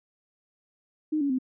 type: tone with pitch steps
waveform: sine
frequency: 307.5 / 282 / 258.6 Hz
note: D#4 / C#4 / C4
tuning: -20 / +30 / -20 cents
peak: -23 dBFS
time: 1.12-1.387 s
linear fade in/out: 10 ms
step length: 89 ms
effects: none